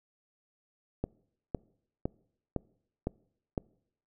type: click train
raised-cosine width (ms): 2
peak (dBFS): -17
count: 6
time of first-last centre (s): 1.04-3.578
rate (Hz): 1.97
effects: noise-tail reverb RT60 0.7 s tail -25 dB re dry